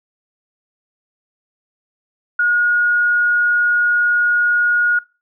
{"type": "tone", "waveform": "sine", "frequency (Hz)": 1441, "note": "F#6", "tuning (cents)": -46, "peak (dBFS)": -12, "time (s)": [2.39, 4.99], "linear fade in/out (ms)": 5, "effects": ["noise-tail reverb RT60 0.3 s tail -22 dB re dry"]}